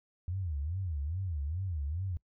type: tone with vibrato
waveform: sine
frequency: 82.41 Hz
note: E2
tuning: in tune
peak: -32 dBFS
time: 0.28-2.17 s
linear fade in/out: 0 ms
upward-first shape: sine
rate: 2.4 Hz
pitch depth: 280 cents each way
effects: noise-tail reverb RT60 0.1 s tail -24 dB re dry